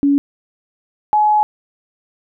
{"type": "tone pair in turn", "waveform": "sine", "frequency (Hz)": [282.5, 846.5], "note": ["C#4", "G#5"], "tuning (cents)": [33, 33], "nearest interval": "octave + perfect fifth", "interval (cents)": 1900, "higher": "second", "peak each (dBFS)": -10, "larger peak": "neither", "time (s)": [[0.03, 0.18], [1.13, 1.43]], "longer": "second", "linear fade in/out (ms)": 0, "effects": []}